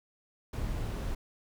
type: noise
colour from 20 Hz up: brown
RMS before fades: -34 dBFS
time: 0.53-1.15 s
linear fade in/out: 5 ms
effects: none